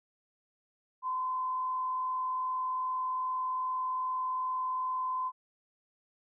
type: tone with frequency modulation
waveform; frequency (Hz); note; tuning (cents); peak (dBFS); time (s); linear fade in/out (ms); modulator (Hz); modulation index
sine; 1025; C6; -36; -30; 1.02-5.32; 50; 42.5; 0.3
effects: none